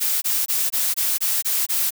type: noise bursts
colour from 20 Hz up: blue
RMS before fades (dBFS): -21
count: 8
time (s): 0-1.907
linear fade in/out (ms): 20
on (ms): 220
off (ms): 21
effects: none